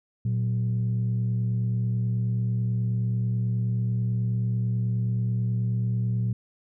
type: tone pair together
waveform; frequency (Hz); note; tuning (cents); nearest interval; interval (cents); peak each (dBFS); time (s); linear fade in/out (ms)
sine; 117.43 / 186.7; A#2 / F#3; +13 / +16; minor sixth; 803; -22 / -30; 0.25-6.33; 5
effects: tanh soft clip ceiling -18 dBFS